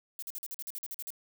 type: noise bursts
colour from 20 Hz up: violet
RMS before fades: -39 dBFS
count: 12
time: 0.19-1.104 s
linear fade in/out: 0 ms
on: 34 ms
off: 46 ms
effects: none